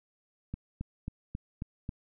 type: click train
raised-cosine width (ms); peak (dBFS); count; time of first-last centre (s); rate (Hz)
5; -23; 6; 0.54-1.891; 3.7
effects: none